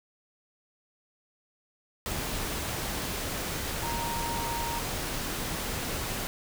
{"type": "tone in noise", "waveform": "sine", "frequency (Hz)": 932.3, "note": "A#5", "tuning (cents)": 0, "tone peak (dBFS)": -33, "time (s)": [3.83, 4.79], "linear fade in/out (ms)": 0, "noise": "pink", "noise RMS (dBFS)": -33, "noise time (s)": [2.06, 6.27], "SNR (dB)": -3, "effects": []}